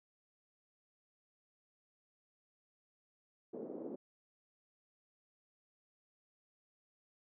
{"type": "band-pass noise", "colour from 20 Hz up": "white", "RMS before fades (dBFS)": -45, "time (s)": [3.53, 3.96], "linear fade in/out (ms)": 10, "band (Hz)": [250, 450], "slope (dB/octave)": 24, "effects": []}